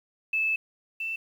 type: tone pair in turn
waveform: sine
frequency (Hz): 2619 / 2666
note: E7 / E7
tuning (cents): -12 / +19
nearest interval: unison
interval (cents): 31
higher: second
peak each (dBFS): -23 / -29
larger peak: first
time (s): 0.33-0.56 / 1-1.16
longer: first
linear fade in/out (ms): 5
effects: 9-bit